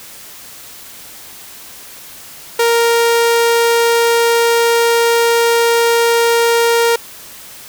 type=tone; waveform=sawtooth; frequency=466.2 Hz; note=A#4; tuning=in tune; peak=-6 dBFS; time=2.59-6.96 s; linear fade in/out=5 ms; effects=white hiss -35 dBFS RMS until 7.68 s